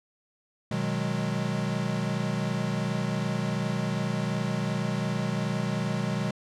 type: chord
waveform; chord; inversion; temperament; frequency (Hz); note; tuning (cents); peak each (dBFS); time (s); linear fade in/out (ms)
square; G# minor seventh; first; equal; 123.47 / 155.56 / 185 / 207.7; B2 / D#3 / F#3 / G#3; 0 / 0 / 0 / 0; -33; 0.71-6.31; 5
effects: low-pass 7000 Hz 12 dB/octave